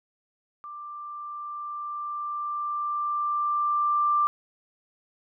sine tone with level ramp, 1182 Hz, D6, 11 cents sharp, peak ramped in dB -37 to -19 dBFS, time 0.64-4.27 s, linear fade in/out 0 ms, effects none

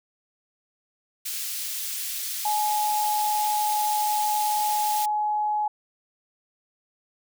white high-pass noise, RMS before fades -31 dBFS, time 1.25-5.06 s, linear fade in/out 10 ms, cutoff 2700 Hz, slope 12 dB/octave
sine tone, 844 Hz, G#5, 28 cents sharp, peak -22 dBFS, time 2.45-5.68 s, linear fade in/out 5 ms
effects none

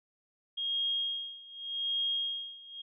sine tone with tremolo, 3254 Hz, G#7, 36 cents flat, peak -28 dBFS, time 0.57-2.82 s, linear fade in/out 10 ms, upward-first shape sine, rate 0.85 Hz, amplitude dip 90%, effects none

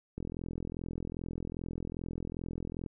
click train, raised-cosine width 3 ms, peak -25 dBFS, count 115, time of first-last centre 0.18-2.862 s, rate 42.5 Hz, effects none

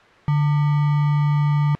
sine tone with sample-and-hold, 146.83 Hz, D3, in tune, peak -15 dBFS, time 0.28-1.75 s, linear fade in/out 0 ms, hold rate 1050 Hz, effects white hiss -48 dBFS RMS until 1.79 s + low-pass 2000 Hz 12 dB/octave

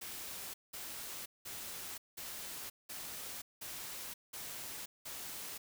white noise bursts, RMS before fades -45 dBFS, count 8, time 0.01-5.58 s, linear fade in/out 10 ms, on 530 ms, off 190 ms, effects none

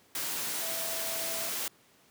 sine tone in noise, 659 Hz, E5, 1 cent flat, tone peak -41 dBFS, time 0.62-1.49 s, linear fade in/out 2 ms, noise white, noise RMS -34 dBFS, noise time 0.15-1.68 s, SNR -10 dB, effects pink hiss -62 dBFS RMS until 2.1 s + high-pass 150 Hz 12 dB/octave

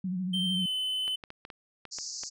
sine tone with vibrato, 183.9 Hz, F#3, 10 cents flat, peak -29 dBFS, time 0.04-0.66 s, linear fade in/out 5 ms, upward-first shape sine, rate 13 Hz, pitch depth 60 cents each way
triangle tone with pitch glide, 3128 to 3034 Hz, G7 to F#7, -4 to +43 cents, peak -27 dBFS, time 0.33-1.16 s, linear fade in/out 10 ms, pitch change -53 cents, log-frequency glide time 0.53-0.68 s
clicks, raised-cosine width 0.3 ms, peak -26 dBFS, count 8, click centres 1.079 / 1.238 / 1.304 / 1.451 / 1.502 / 1.853 / 1.986 / 2.235 s
pink band-pass noise, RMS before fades -39 dBFS, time 1.91-2.3 s, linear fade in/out 20 ms, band 4600 to 7100 Hz, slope 96 dB/octave
effects none

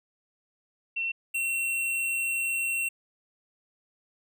sine / square tone pair in turn, 2708 / 2722 Hz, E7 / F7, +46 / -45 cents, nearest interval unison, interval 9 cents, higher second, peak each -27 dBFS, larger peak neither, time 0.96-1.12 / 1.34-2.89 s, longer second, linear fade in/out 10 ms, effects none

